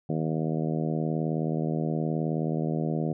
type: harmonic tone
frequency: 79 Hz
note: D#2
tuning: 27 cents sharp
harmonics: 2 / 3 / 4 / 5 / 6 / 7 / 8 / 9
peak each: -28 / -32 / -34 / -36 / -38 / -39 / -40 / -41 dBFS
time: 0.09-3.13 s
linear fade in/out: 5 ms
effects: none